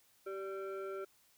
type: tone with frequency modulation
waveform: sine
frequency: 387.5 Hz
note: G4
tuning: 20 cents flat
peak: -38 dBFS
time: 0.26-1.05 s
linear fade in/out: 10 ms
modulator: 972 Hz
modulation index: 0.83
effects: tanh soft clip ceiling -35 dBFS + white hiss -69 dBFS RMS until 1.37 s